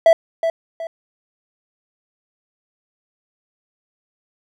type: tone with echo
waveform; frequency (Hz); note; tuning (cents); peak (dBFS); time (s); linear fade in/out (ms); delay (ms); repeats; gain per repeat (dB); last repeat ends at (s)
triangle; 659.3; E5; 0; -5; 0.06-0.13; 2; 370; 2; -9; 0.87
effects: none